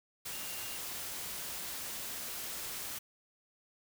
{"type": "tone in noise", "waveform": "sine", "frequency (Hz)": 2794, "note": "F7", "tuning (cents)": 0, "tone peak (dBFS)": -50, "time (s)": [0.32, 0.77], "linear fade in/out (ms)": 10, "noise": "white", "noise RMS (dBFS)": -41, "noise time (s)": [0.25, 2.99], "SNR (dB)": -12, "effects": []}